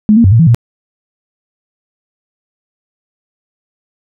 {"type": "tone with pitch steps", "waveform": "sine", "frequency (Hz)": [212.4, 232.7, 95.3, 114.4, 164.7, 117.7], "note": ["G#3", "A#3", "G2", "A#2", "E3", "A#2"], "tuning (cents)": [39, -3, -48, -32, -1, 17], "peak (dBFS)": -3, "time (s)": [0.09, 0.546], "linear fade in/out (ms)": 0, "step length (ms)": 76, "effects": []}